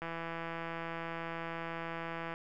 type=click train; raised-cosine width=0.5 ms; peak=-25 dBFS; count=386; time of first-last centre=0.02-2.339 s; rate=166 Hz; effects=none

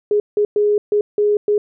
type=tone bursts at uneven times; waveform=sine; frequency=415.7 Hz; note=G#4; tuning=2 cents sharp; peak=-12 dBFS; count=6; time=0.11-0.2 / 0.37-0.45 / 0.56-0.78 / 0.92-1.01 / 1.18-1.37 / 1.48-1.58 s; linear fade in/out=2 ms; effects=none

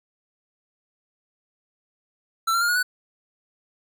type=tone with pitch steps; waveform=square; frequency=1337 / 1373 / 1410 / 1447.9 / 1486.9 Hz; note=E6 / F6 / F6 / F#6 / F#6; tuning=+24 / -30 / +16 / -38 / +8 cents; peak=-20 dBFS; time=2.47-2.83 s; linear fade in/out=10 ms; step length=72 ms; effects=none

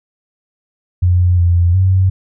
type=tone with pitch steps; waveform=sine; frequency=89.3 / 86.9 / 94.1 Hz; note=F2 / F2 / F#2; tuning=+39 / -8 / +30 cents; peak=-8 dBFS; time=1.02-2.1 s; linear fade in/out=10 ms; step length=360 ms; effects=none

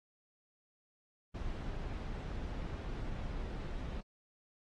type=noise; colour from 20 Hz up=brown; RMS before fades=-40 dBFS; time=1.34-4.01 s; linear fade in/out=10 ms; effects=low-pass 5000 Hz 12 dB/octave + AAC 32 kbps

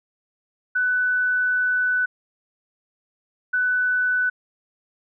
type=tone pair in turn; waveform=sine; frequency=1495 / 1495 Hz; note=F#6 / F#6; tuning=+17 / +17 cents; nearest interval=unison; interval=0 cents; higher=neither; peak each=-18 dBFS; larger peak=neither; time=0.75-2.06 / 3.53-4.3 s; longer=first; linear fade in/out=10 ms; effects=none

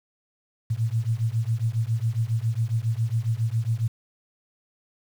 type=beating tone pair; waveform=sine; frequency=110 / 117.3 Hz; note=A2 / A#2; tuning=0 / +11 cents; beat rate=7.3 Hz; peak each=-25 dBFS; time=0.7-3.88 s; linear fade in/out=10 ms; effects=8-bit

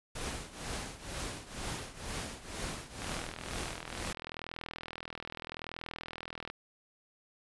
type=noise with tremolo; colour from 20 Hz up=pink; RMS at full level=-37 dBFS; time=0.15-4.13 s; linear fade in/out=5 ms; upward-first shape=triangle; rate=2.1 Hz; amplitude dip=85%
type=click train; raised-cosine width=0.3 ms; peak=-24 dBFS; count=143; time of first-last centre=3.02-6.5 s; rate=40.8 Hz
effects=resampled to 24000 Hz

